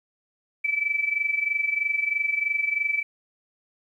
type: tone with amplitude modulation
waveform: sine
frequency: 2311 Hz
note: D7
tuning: 28 cents flat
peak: -19 dBFS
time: 0.64-3.03 s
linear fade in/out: 10 ms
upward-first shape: sine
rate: 23.1 Hz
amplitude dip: 75%
effects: 10-bit